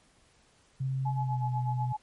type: tone with pitch glide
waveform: sine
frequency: 132.8 to 125.78 Hz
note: C3 to B2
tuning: +26 to +32 cents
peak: -28 dBFS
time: 0.8-1.93 s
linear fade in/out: 10 ms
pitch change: -94 cents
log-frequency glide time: 1.15-1.44 s
type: tone with tremolo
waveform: sine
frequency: 851 Hz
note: G#5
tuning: 42 cents sharp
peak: -30 dBFS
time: 1.05-1.97 s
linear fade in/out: 10 ms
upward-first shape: sine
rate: 8.1 Hz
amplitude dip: 85%
effects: pink hiss -64 dBFS RMS until 2.02 s + MP3 48 kbps